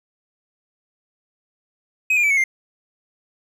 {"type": "tone with pitch steps", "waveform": "triangle", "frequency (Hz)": [2527, 2414, 2307, 2204, 2105], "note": ["D#7", "D7", "D7", "C#7", "C7"], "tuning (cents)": [26, 47, -31, -11, 10], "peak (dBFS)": -13, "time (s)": [2.1, 2.44], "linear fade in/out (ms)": 5, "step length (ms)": 68, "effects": []}